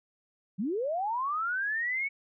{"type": "linear sweep", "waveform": "sine", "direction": "up", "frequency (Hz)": [167.9, 2243], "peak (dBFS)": -28, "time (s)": [0.58, 2.09], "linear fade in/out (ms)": 20, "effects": []}